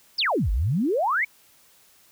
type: exponential two-way sweep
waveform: sine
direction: down then up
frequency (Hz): 5510 to 46.25 to 2334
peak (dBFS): -20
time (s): 0.18-1.25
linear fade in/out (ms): 10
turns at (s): 0.51
effects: white hiss -57 dBFS RMS until 2.11 s